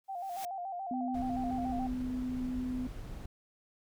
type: noise with exponential growth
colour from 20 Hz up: white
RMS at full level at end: -43 dBFS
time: 0.04-0.45 s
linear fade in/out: 1 ms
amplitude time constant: 87 ms
type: tone with vibrato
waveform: sine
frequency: 740 Hz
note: F#5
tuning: in tune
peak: -36 dBFS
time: 0.08-1.88 s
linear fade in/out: 20 ms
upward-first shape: square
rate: 7 Hz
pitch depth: 83 cents each way
type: tone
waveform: sine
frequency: 252.5 Hz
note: B3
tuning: 39 cents sharp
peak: -33 dBFS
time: 0.91-2.87 s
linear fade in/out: 2 ms
type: noise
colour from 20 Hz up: brown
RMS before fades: -43 dBFS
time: 1.14-3.26 s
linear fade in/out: 5 ms
effects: none